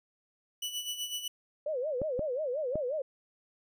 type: tone with tremolo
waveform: sawtooth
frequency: 2962 Hz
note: F#7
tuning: 1 cent sharp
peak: -29 dBFS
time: 0.62-1.28 s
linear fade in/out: 5 ms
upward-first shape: sine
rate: 8 Hz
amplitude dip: 65%
type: tone with vibrato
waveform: sine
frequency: 554.4 Hz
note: C#5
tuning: in tune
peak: -30 dBFS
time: 1.66-3.02 s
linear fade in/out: 5 ms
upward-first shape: sine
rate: 5.6 Hz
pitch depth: 230 cents each way
type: clicks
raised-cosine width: 2 ms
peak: -21 dBFS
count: 3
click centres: 2.017 / 2.193 / 2.756 s
effects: none